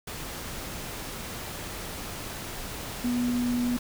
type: tone in noise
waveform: sine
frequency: 243.9 Hz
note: B3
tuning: 21 cents flat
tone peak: -24 dBFS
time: 3.04-3.77 s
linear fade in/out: 5 ms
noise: pink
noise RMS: -37 dBFS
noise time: 0.07-3.79 s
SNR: +10 dB
effects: none